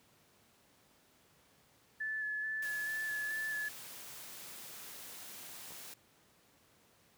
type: tone with vibrato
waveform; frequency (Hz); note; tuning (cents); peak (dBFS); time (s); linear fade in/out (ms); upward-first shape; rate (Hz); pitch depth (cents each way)
sine; 1730; A6; -30; -35; 2-3.69; 10; square; 2.3; 15
type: noise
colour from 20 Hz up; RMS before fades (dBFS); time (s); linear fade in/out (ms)
white; -49; 2.62-5.94; 5
type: clicks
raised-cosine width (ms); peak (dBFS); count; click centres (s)
1; -40; 2; 5.707 / 5.721
effects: pink hiss -67 dBFS RMS until 7.17 s + high-pass 100 Hz 12 dB/octave